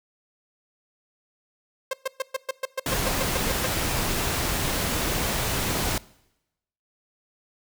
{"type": "tone bursts", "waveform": "sawtooth", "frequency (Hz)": 529, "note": "C5", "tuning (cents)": 19, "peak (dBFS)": -20, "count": 13, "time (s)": [1.91, 3.662], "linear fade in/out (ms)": 5, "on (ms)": 24, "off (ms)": 120}
{"type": "noise", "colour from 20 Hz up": "pink", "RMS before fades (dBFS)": -26, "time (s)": [2.86, 5.98], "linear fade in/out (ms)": 2}
{"effects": ["noise-tail reverb RT60 0.9 s tail -22 dB re dry"]}